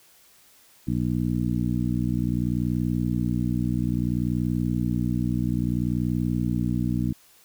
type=harmonic tone; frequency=60.6 Hz; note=B1; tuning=32 cents flat; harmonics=1 / 2 / 3 / 4 / 5; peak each=-32 / -27 / -27 / -28 / -31 dBFS; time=0.87-7.13 s; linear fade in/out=10 ms; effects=white hiss -56 dBFS RMS until 7.44 s